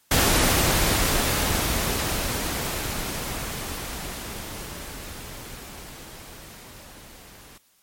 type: noise with level ramp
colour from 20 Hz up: pink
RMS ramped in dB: -18 to -47 dBFS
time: 0.11-7.58 s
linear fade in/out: 5 ms
effects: white hiss -62 dBFS RMS until 7.82 s + MP3 64 kbps